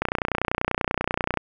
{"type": "click train", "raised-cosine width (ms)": 0.5, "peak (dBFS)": -7, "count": 42, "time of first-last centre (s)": [0.02, 1.373], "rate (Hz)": 30.3, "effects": []}